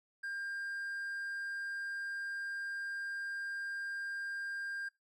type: tone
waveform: triangle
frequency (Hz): 1600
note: G6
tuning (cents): +35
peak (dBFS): -36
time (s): 0.23-4.89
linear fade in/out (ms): 10
effects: noise-tail reverb RT60 0.2 s tail -20 dB re dry